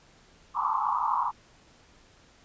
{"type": "band-pass noise", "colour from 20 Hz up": "white", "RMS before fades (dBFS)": -27, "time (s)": [0.54, 1.32], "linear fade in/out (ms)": 50, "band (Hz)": [840, 1200], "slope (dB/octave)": 96, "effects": ["pink hiss -58 dBFS RMS until 2.44 s", "resampled to 16000 Hz"]}